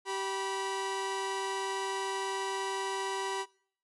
sawtooth tone pair together, 387.2 / 975.7 Hz, G4 / B5, -21 / -21 cents, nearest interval octave + major third, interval 1600 cents, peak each -31 / -32 dBFS, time 0.05-3.46 s, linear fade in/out 50 ms, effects noise-tail reverb RT60 0.6 s tail -24 dB re dry + resampled to 24000 Hz

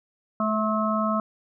harmonic tone with a mistuned harmonic, 215.6 Hz, A3, 35 cents flat, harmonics 1 / 3 / 5 / 6, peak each -25 / -28 / -28 / -28 dBFS, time 0.4-1.2 s, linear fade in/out 2 ms, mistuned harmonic 3, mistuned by +20 cents, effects none

